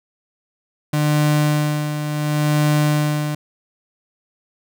35% pulse tone with tremolo, 150 Hz, D3, 37 cents sharp, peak -12 dBFS, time 0.93-3.35 s, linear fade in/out 5 ms, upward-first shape sine, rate 0.7 Hz, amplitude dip 60%, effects none

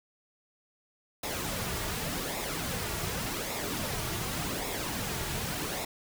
pink noise with flanger, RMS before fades -34 dBFS, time 1.23-5.85 s, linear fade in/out 5 ms, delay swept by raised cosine 0.65 to 3.95 ms, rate 0.87 Hz, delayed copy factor -0.55, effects none

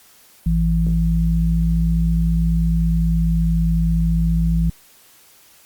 sine tone pair together, 55.44 / 166 Hz, A1 / E3, +14 / +12 cents, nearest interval octave + perfect fifth, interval 1898 cents, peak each -17 dBFS, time 0.46-4.7 s, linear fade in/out 5 ms, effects white hiss -50 dBFS RMS until 5.65 s + Opus 48 kbps

